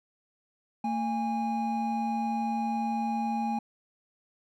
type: tone pair together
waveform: triangle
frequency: 226.5 / 820.6 Hz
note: A#3 / G#5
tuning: -50 / -21 cents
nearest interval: octave + minor seventh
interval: 2229 cents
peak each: -28 dBFS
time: 0.84-3.59 s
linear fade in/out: 5 ms
effects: none